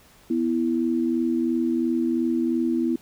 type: tone pair together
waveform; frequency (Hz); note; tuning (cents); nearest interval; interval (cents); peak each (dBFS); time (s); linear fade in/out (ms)
sine; 247.5 / 330.4; B3 / E4; +4 / +4; perfect fourth; 500; -23 / -23; 0.3-2.96; 5
effects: pink hiss -54 dBFS RMS until 3.01 s